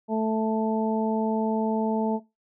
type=harmonic tone; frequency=220 Hz; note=A3; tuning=in tune; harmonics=1 / 2 / 3 / 4; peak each=-25 / -28 / -30 / -31 dBFS; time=0.08-2.2 s; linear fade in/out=50 ms; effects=noise-tail reverb RT60 0.2 s tail -18 dB re dry